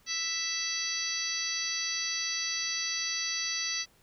harmonic tone, 659.3 Hz, E5, in tune, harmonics 2 / 3 / 4 / 5 / 6 / 7 / 8 / 9, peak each -47 / -38 / -40 / -42 / -39 / -35 / -43 / -35 dBFS, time 0.06-3.86 s, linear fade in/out 50 ms, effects pink hiss -64 dBFS RMS until 4.02 s

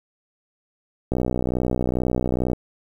click train, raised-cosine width 2 ms, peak -9 dBFS, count 89, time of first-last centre 1.12-2.533 s, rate 62.3 Hz, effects 8-bit

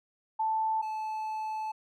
sine / triangle tone pair in turn, 880 / 869.4 Hz, A5 / A5, 0 / -21 cents, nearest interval unison, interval 21 cents, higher first, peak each -26 / -30 dBFS, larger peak first, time 0.39-0.82 / 0.82-1.72 s, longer second, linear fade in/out 10 ms, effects none

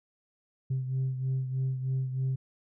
sine beating tone pair, 130.81 / 134.01 Hz, C3 / C3, 0 / +42 cents, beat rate 3.2 Hz, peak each -27 / -34 dBFS, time 0.7-2.36 s, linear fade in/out 10 ms, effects tanh soft clip ceiling -24 dBFS

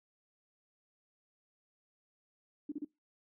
sine tone bursts, 293.7 Hz, D4, in tune, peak -35 dBFS, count 3, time 2.69-2.848 s, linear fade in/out 5 ms, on 30 ms, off 34 ms, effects noise-tail reverb RT60 0.2 s tail -22 dB re dry

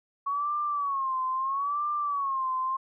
sine tone with vibrato, 1108.7 Hz, C#6, in tune, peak -26 dBFS, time 0.26-2.77 s, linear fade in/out 10 ms, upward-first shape sine, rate 0.76 Hz, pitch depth 120 cents each way, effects none

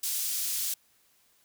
pink high-pass noise, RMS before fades -31 dBFS, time 0.03-0.74 s, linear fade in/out 5 ms, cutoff 6100 Hz, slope 12 dB/octave, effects white hiss -66 dBFS RMS until 1.44 s

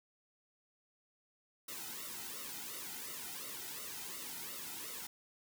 white noise with flanger, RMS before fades -45 dBFS, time 1.68-5.07 s, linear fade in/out 5 ms, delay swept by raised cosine 1.2 to 1.81 ms, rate 2.8 Hz, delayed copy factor -0.8, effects none

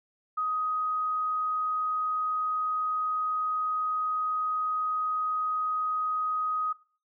sine tone, 1254 Hz, D#6, 13 cents sharp, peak -26 dBFS, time 0.37-6.73 s, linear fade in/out 10 ms, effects noise-tail reverb RT60 0.4 s tail -18 dB re dry

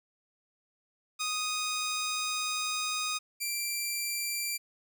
10% pulse tone pair in turn, 1244.5 / 2356 Hz, D#6 / D7, 0 / +5 cents, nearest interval major seventh, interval 1105 cents, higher second, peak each -22 dBFS, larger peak neither, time 1.19-3.19 / 3.4-4.58 s, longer first, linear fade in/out 20 ms, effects none

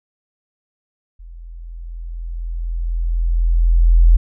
sine tone with level ramp, 42.04 Hz, E1, 35 cents sharp, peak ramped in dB -34 to -5 dBFS, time 1.19-4.17 s, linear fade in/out 10 ms, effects none

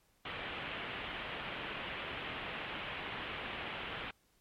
white low-pass noise, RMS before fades -42 dBFS, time 0.25-4.11 s, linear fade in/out 5 ms, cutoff 3200 Hz, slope 48 dB/octave, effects pink hiss -72 dBFS RMS until 4.4 s + MP3 64 kbps

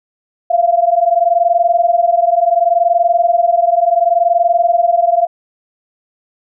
sine tone pair together, 677.8 / 698.5 Hz, E5 / F5, +48 / 0 cents, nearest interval minor second, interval 52 cents, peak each -12 dBFS, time 0.5-5.27 s, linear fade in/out 10 ms, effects none

